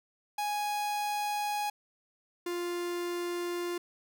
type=tone pair in turn; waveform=45% pulse; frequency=830.6 / 349.9 Hz; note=G#5 / F4; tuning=0 / +3 cents; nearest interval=octave + minor third; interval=1497 cents; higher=first; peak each=-30 / -32 dBFS; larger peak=first; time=0.38-1.7 / 2.46-3.78 s; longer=neither; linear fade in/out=5 ms; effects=none